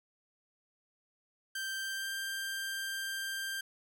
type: tone with pitch glide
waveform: sawtooth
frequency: 1568 to 1581.6 Hz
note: G6 to G6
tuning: 0 to +15 cents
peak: -32 dBFS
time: 1.55-3.61 s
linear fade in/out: 5 ms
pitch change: +15 cents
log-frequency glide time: 1.77-2.12 s
effects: none